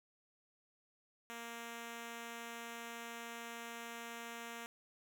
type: tone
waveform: 5% pulse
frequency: 233.1 Hz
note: A#3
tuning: in tune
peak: -34 dBFS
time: 1.3-4.66 s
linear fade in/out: 0 ms
effects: none